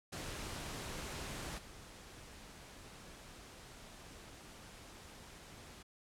pink noise with level steps, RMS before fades -44 / -54 dBFS, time 0.12-5.83 s, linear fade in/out 10 ms, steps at 1.57 s, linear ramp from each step 20 ms, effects low-pass 10000 Hz 12 dB/octave

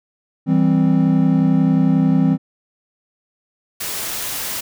triangle chord, C major, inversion first, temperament equal, 164.81 / 196 / 261.6 Hz, E3 / G3 / C4, 0 / 0 / 0 cents, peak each -14 / -16 / -14 dBFS, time 0.46-2.38 s, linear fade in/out 50 ms
white noise, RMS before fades -25 dBFS, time 3.8-4.61 s, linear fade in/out 10 ms
effects none

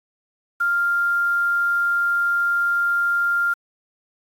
sine tone with quantisation, 1396.9 Hz, F6, in tune, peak -17 dBFS, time 0.6-3.54 s, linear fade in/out 10 ms, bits 7, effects AAC 64 kbps

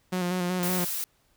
sawtooth tone with vibrato, 180 Hz, F#3, 47 cents flat, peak -22 dBFS, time 0.12-0.85 s, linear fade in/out 10 ms, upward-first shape square, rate 5.3 Hz, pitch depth 29 cents each way
blue noise, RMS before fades -31 dBFS, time 0.63-1.04 s, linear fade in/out 0 ms
effects pink hiss -67 dBFS RMS until 1.36 s

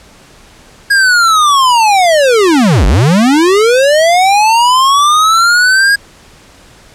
square linear two-way sweep, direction down then up, 1648 to 41.2 to 1648 Hz, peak -6 dBFS, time 0.9-5.96 s, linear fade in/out 10 ms, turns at 2.86 s, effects pink hiss -40 dBFS RMS until 6.94 s + low-pass 9000 Hz 12 dB/octave

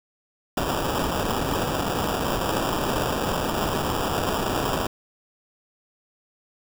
white noise with sample-and-hold, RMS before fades -25 dBFS, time 0.57-4.87 s, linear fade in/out 5 ms, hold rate 2100 Hz, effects none

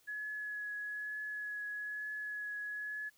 sine tone with vibrato, 1690 Hz, G#6, 30 cents sharp, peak -38 dBFS, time 0.07-3.1 s, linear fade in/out 20 ms, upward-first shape triangle, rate 1.1 Hz, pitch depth 15 cents each way, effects white hiss -69 dBFS RMS until 3.17 s

